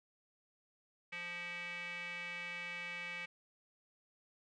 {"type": "tone with band-pass filter", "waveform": "square", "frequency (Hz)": 174.61, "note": "F3", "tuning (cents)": 0, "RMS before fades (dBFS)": -44, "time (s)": [1.12, 3.26], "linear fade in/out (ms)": 10, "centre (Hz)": 2300, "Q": 5.2, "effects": ["resampled to 22050 Hz"]}